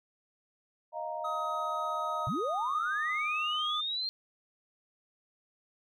sine chord, Eb suspended second, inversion none, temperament equal, 622.3 / 698.5 / 932.3 Hz, Eb5 / F5 / Bb5, 0 / 0 / 0 cents, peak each -38 / -39 / -38 dBFS, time 0.92-2.3 s, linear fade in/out 50 ms
triangle tone with pitch glide, 1262 to 1231 Hz, D#6 to D#6, +24 to -19 cents, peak -31 dBFS, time 1.24-3.81 s, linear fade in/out 10 ms, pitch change -43 cents, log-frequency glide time 2.26-2.59 s
sine linear sweep, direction up, 100.9 to 4229 Hz, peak -31 dBFS, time 2.27-4.09 s, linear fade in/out 0 ms
effects none

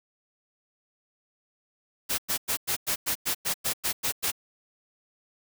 white noise bursts, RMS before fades -27 dBFS, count 12, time 2.09-4.318 s, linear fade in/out 20 ms, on 94 ms, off 100 ms, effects none

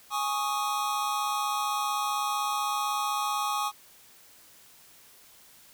square chord, Ab suspended fourth, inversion none, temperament equal, 830.6 / 1108.7 / 1244.5 Hz, Ab5 / Db6 / Eb6, 0 / 0 / 0 cents, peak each -32 / -32 / -33 dBFS, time 0.1-3.72 s, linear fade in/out 50 ms, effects white hiss -55 dBFS RMS until 5.73 s

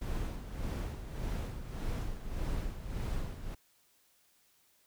brown noise with tremolo, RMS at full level -34 dBFS, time 0.01-3.55 s, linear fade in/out 10 ms, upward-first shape sine, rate 1.7 Hz, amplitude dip 65%, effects white hiss -69 dBFS RMS until 4.86 s

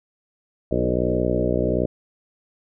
harmonic tone with a mistuned harmonic, 61.3 Hz, B1, 12 cents flat, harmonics 1 / 2 / 3 / 4 / 5 / 6 / 7 / 8 / 9 / 10, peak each -28 / -28 / -28 / -28 / -28 / -28 / -28 / -28 / -28 / -28 dBFS, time 0.71-1.86 s, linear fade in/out 5 ms, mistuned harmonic 6, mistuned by -17 cents, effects none

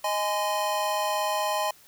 square chord, Ab major, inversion second, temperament equal with one note detuned, 622.3 / 830.6 / 1025 Hz, Eb5 / Ab5 / C6, 0 / 0 / -36 cents, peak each -30 dBFS, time 0.04-1.71 s, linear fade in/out 5 ms, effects white hiss -55 dBFS RMS until 1.87 s

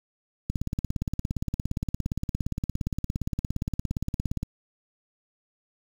click train, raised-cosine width 5 ms, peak -15 dBFS, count 69, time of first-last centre 0.5-4.431 s, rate 17.3 Hz, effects 7-bit

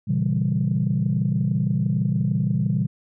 sine chord, A# diminished seventh, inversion none, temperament equal with one note detuned, 118.51 / 138.59 / 164.81 / 196 Hz, A#2 / C#3 / E3 / G3, +29 / 0 / 0 / 0 cents, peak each -24 dBFS, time 0.07-2.87 s, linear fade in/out 20 ms, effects tanh soft clip ceiling -11 dBFS

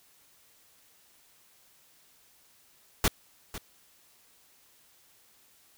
pink noise with echo, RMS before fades -23 dBFS, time 3.04-3.08 s, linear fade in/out 2 ms, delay 500 ms, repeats 1, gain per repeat -15 dB, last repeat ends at 3.58 s, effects white hiss -62 dBFS RMS until 5.77 s

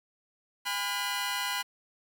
15% pulse tone cluster, 809 / 1001 / 1431 Hz, G#5 / B5 / F6, -46 / +23 / +42 cents, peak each -30 / -26 / -29 dBFS, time 0.65-1.63 s, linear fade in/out 20 ms, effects 9-bit

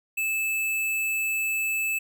square tone, 2620 Hz, E7, 11 cents flat, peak -25 dBFS, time 0.17-1.99 s, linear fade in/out 10 ms, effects none

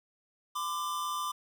square tone pair together, 1016.4 / 1184 Hz, B5 / D6, +49 / +14 cents, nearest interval minor third, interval 265 cents, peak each -38 / -34 dBFS, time 0.55-1.32 s, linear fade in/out 10 ms, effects 10-bit

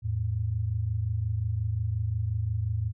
sine tone pair together, 83.76 / 109.4 Hz, E2 / A2, +28 / -9 cents, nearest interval perfect fourth, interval 463 cents, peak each -31 / -27 dBFS, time 0.02-2.93 s, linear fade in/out 50 ms, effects none

